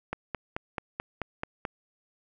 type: click train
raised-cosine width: 0.5 ms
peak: -16 dBFS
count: 8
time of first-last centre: 0.13-1.652 s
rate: 4.6 Hz
effects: none